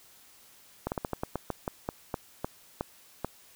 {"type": "slowing click train", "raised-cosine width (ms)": 1, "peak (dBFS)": -16, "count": 14, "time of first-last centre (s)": [0.87, 3.246], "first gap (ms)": 49, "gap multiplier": 1.2, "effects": ["white hiss -57 dBFS RMS until 3.55 s"]}